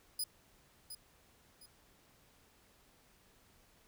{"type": "tone with echo", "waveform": "15% pulse", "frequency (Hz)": 4978, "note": "D#8", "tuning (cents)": 0, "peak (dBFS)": -28, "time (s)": [0.19, 0.24], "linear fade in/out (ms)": 5, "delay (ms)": 710, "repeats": 2, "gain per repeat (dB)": -10, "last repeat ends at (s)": 1.66, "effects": ["pink hiss -67 dBFS RMS until 3.87 s"]}